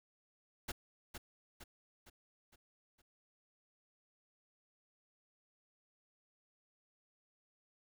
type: noise with echo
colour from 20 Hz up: pink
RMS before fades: -40 dBFS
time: 0.68-0.72 s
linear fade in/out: 10 ms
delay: 460 ms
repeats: 5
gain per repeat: -6 dB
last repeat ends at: 3.02 s
effects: none